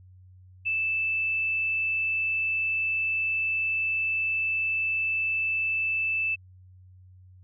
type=tone; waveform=sine; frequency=2637 Hz; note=E7; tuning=in tune; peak=-24 dBFS; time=0.65-6.36 s; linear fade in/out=20 ms; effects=added 92 Hz sine -49 dBFS peak until 7.43 s